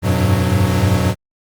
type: tone cluster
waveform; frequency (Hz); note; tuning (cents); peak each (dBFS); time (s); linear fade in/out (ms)
square; 87.8 / 97.5 / 101 / 123.1 / 183.1; F2 / G2 / G#2 / B2 / F#3; +10 / -9 / -48 / -5 / -18; -20; 0.02-1.15; 50
effects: Opus 32 kbps